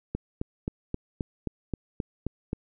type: click train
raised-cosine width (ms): 3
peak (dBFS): -16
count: 10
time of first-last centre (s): 0.15-2.531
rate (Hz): 3.78
effects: none